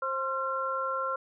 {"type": "tone cluster", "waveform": "sine", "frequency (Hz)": [529, 1055, 1366], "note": ["C5", "C6", "F6"], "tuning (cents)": [19, 14, -39], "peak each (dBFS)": [-34, -34, -31], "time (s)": [0.02, 1.16], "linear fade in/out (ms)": 5, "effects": []}